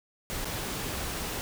pink noise with dropouts, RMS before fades -34 dBFS, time 0.3-1.41 s, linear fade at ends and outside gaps 0 ms, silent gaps 0.446-0.454 s, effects none

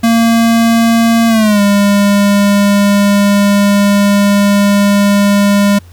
square tone with pitch glide, 229.5 to 202.1 Hz, A#3 to G#3, -27 to -47 cents, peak -7 dBFS, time 0.03-5.79 s, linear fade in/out 10 ms, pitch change -220 cents, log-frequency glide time 1.28-1.61 s, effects added 87 Hz sine -34 dBFS peak until 5.92 s + pink hiss -46 dBFS RMS until 5.92 s

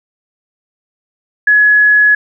sine tone, 1690 Hz, G#6, 30 cents sharp, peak -5 dBFS, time 1.47-2.15 s, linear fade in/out 5 ms, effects none

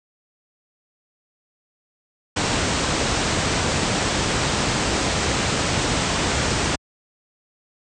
pink low-pass noise, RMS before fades -21 dBFS, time 2.36-6.76 s, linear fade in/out 10 ms, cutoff 8500 Hz, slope 96 dB/octave, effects high-pass 60 Hz 12 dB/octave

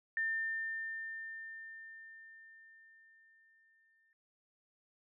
sine tone with exponential decay, 1800 Hz, A6, 39 cents sharp, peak -31 dBFS, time 0.17-4.13 s, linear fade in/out 1 ms, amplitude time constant 860 ms, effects none

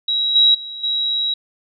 sine tone with level steps, 3861 Hz, B7, 40 cents flat, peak -16 / -9 / -28 / -17 dBFS, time 0.08-1.34 s, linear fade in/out 5 ms, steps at 0.35 / 0.54 / 0.83 s, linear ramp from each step 10 ms, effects none

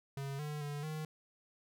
square tone with pitch steps, 138 / 149.6 / 145.6 / 155.2 Hz, C#3 / D3 / D3 / D#3, -7 / +32 / -15 / -4 cents, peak -39 dBFS, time 0.17-1.05 s, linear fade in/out 2 ms, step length 220 ms, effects none

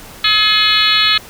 harmonic tone with a mistuned harmonic, 426.4 Hz, G#4, 46 cents sharp, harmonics 3 / 4 / 5 / 6 / 7 / 8 / 9 / 10, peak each -19 / -20 / -21 / -19 / -19 / -16 / -17 / -16 dBFS, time 0.24-1.18 s, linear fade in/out 5 ms, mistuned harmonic 6, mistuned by -30 cents, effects pink hiss -36 dBFS RMS until 1.29 s

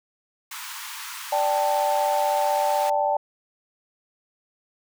pink high-pass noise, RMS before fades -36 dBFS, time 0.51-2.9 s, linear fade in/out 5 ms, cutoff 890 Hz, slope 96 dB/octave
sine chord, D suspended fourth, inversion none, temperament equal, 587.3 / 784 / 880 Hz, D5 / G5 / A5, 0 / 0 / 0 cents, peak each -24 / -24 / -24 dBFS, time 1.32-3.17 s, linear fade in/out 5 ms
effects none

